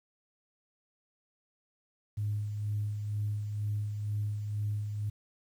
sine tone with tremolo, 104.5 Hz, G#2, 11 cents sharp, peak -28 dBFS, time 2.17-5.1 s, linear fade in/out 10 ms, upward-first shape sine, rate 2.1 Hz, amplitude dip 45%, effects tanh soft clip ceiling -24 dBFS + 10-bit

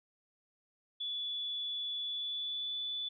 sine tone with pitch glide, 3437 to 3475 Hz, A7 to A7, -41 to -22 cents, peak -35 dBFS, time 1-3.09 s, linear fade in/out 10 ms, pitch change +19 cents, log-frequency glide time 2.02-2.76 s, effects none

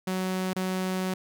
sawtooth tone with dropouts, 186.3 Hz, F#3, 12 cents sharp, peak -23 dBFS, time 0.07-1.14 s, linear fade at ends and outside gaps 5 ms, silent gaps 0.533-0.561 s, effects none

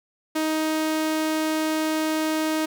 sawtooth tone, 313.4 Hz, D#4, 13 cents sharp, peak -18 dBFS, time 0.35-2.66 s, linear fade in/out 10 ms, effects none

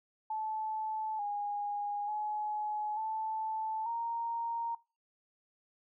sine tone with pitch steps, 870 / 821 / 846 / 877 / 929 Hz, A5 / G#5 / G#5 / A5 / A#5, -20 / -20 / +32 / -6 / -6 cents, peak -33 dBFS, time 0.3-4.75 s, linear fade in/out 5 ms, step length 890 ms, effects noise-tail reverb RT60 0.3 s tail -21 dB re dry

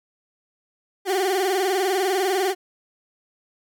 30% pulse tone with vibrato, 379.1 Hz, F#4, 42 cents sharp, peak -17 dBFS, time 1.05-2.55 s, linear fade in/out 50 ms, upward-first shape sine, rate 20 Hz, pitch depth 110 cents each way, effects none

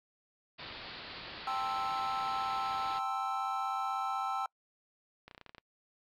white low-pass noise, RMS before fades -46 dBFS, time 0.58-3 s, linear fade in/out 20 ms, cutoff 4700 Hz, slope 96 dB/octave
triangle chord, A minor seventh, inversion third, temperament equal, 784 / 880 / 1046.5 / 1318.5 Hz, G5 / A5 / C6 / E6, 0 / 0 / 0 / 0 cents, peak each -34 / -40 / -39 / -34 dBFS, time 1.47-4.46 s, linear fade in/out 2 ms
clicks, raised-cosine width 0.3 ms, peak -33 dBFS, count 9, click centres 5.28 / 5.312 / 5.348 / 5.379 / 5.413 / 5.463 / 5.494 / 5.548 / 5.582 s
effects noise-tail reverb RT60 0.1 s tail -26 dB re dry

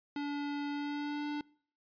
square tone with pitch glide, 288.1 to 294.5 Hz, D4 to D4, -33 to +5 cents, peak -35 dBFS, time 0.16-1.41 s, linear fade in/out 2 ms, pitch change +38 cents, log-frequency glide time 0.69-1.28 s, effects noise-tail reverb RT60 0.5 s tail -23 dB re dry + resampled to 11025 Hz

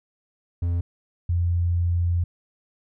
triangle / sine tone pair in turn, 86.3 / 86.66 Hz, F2 / F2, -20 / -13 cents, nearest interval unison, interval 7 cents, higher second, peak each -19 dBFS, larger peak neither, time 0.62-0.81 / 1.29-2.24 s, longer second, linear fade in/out 5 ms, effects none

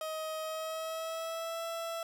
30% pulse tone with pitch glide, 630 to 665.2 Hz, D#5 to E5, +21 to +16 cents, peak -33 dBFS, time 0.01-2.03 s, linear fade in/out 2 ms, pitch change +95 cents, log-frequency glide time 0.41-1.65 s, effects none

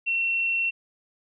sine tone, 2716 Hz, F7, 49 cents flat, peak -22 dBFS, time 0.06-0.71 s, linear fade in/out 20 ms, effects none

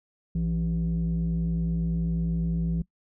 sine tone pair together, 59.18 / 167.4 Hz, A#1 / E3, +27 / +27 cents, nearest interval octave + tritone, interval 1800 cents, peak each -27 / -23 dBFS, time 0.35-2.82 s, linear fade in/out 5 ms, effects noise-tail reverb RT60 0.1 s tail -22 dB re dry + tanh soft clip ceiling -21 dBFS

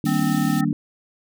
sine chord, Eb major seventh, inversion none, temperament just, 155.56 / 194.45 / 233.3 / 291.7 Hz, Eb3 / G3 / Bb3 / D4, 0 / -14 / +2 / -12 cents, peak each -24 dBFS, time 0.04-0.73 s, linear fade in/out 2 ms
pink high-pass noise, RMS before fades -36 dBFS, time 0.05-0.61 s, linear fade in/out 5 ms, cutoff 2600 Hz, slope 48 dB/octave
harmonic tone, 260 Hz, C4, 11 cents flat, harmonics 1 / 3 / 5 / 7, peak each -26 / -31 / -33 / -34 dBFS, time 0.06-0.65 s, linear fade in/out 10 ms
effects none

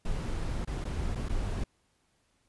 brown noise with dropouts, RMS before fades -32 dBFS, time 0.05-1.64 s, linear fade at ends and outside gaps 5 ms, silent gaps 0.649-0.673 / 0.843-0.851 / 1.151-1.155 / 1.287-1.293 s, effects pink hiss -72 dBFS RMS until 2.48 s + resampled to 24000 Hz

